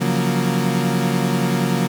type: chord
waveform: 35% pulse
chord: Gb major seventh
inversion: second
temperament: equal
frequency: 138.59 / 174.61 / 185 / 233.1 Hz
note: Db3 / F3 / Gb3 / Bb3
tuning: 0 / 0 / 0 / 0 cents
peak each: -21 dBFS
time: 0-1.88 s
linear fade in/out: 20 ms
effects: none